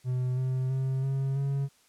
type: tone with pitch steps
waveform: triangle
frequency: 126.6 / 129.48 / 132.43 / 135.45 / 138.54 Hz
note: B2 / C3 / C3 / C#3 / C#3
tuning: +43 / -18 / +21 / -40 / -1 cents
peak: -24 dBFS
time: 0.04-1.69 s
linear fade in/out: 50 ms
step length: 330 ms
effects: white hiss -63 dBFS RMS until 1.88 s + low-pass 10000 Hz 12 dB/octave